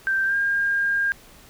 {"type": "tone with pitch glide", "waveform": "sine", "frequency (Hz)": [1568, 1610.2], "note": ["G6", "G6"], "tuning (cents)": [0, 46], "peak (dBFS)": -19, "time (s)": [0.07, 1.12], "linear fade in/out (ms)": 0, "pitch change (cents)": 46, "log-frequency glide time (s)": [0.26, 0.35], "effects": ["pink hiss -49 dBFS RMS until 1.49 s"]}